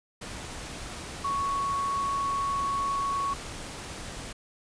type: tone in noise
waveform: sine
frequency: 1111 Hz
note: C#6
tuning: 4 cents sharp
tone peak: -26 dBFS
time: 1.24-3.34 s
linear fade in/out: 10 ms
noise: pink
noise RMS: -39 dBFS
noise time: 0.21-4.33 s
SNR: +10 dB
effects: resampled to 22050 Hz